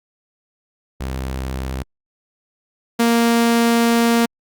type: tone pair in turn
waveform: sawtooth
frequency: 65.41 / 233.1 Hz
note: C2 / A#3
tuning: 0 / 0 cents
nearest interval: octave + minor seventh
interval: 2200 cents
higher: second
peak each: -19 / -9 dBFS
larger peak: second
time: 1-1.83 / 2.99-4.26 s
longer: second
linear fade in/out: 10 ms
effects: Opus 48 kbps